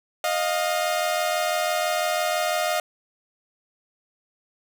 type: tone pair together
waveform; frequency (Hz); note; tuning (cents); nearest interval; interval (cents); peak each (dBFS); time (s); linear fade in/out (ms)
sawtooth; 620 / 706; D#5 / F5; -6 / +19; major second; 225; -21; 0.24-2.8; 2
effects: none